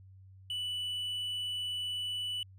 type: tone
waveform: triangle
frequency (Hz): 2968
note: F#7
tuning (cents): +5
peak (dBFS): -32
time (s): 0.5-2.43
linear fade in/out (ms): 2
effects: added 95 Hz sine -52 dBFS peak until 2.58 s